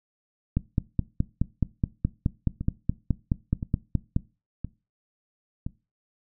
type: two click trains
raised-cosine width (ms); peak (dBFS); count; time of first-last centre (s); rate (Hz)
5; -10 / -18; 18 / 4; 0.57-4.164 / 2.61-5.665; 4.73 / 0.982
effects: noise-tail reverb RT60 0.3 s tail -20 dB re dry